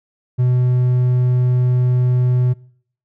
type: tone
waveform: triangle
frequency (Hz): 125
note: B2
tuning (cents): +21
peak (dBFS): -10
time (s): 0.38-2.54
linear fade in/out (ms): 20
effects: noise-tail reverb RT60 0.6 s tail -23 dB re dry